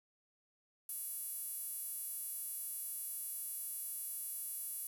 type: tone with high-pass filter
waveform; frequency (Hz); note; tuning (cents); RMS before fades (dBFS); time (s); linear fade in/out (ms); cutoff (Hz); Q
sawtooth; 568; C#5; +42; -43; 0.89-4.87; 2; 11000; 5.1
effects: 11-bit